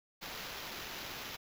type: noise with sample-and-hold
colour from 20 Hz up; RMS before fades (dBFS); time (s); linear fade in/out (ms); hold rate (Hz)
violet; -44; 0.21-1.37; 20; 8820
effects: none